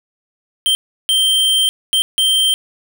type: tone bursts at uneven times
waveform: square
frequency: 3139 Hz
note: G7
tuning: 2 cents sharp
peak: -12 dBFS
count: 4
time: 0.66-0.75 / 1.09-1.69 / 1.93-2.02 / 2.18-2.54 s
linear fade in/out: 0 ms
effects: none